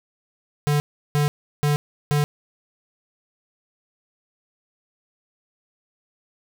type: tone bursts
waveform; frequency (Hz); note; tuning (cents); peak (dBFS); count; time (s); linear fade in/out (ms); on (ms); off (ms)
square; 146.83; D3; 0; -18; 4; 0.67-2.24; 0; 130; 350
effects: none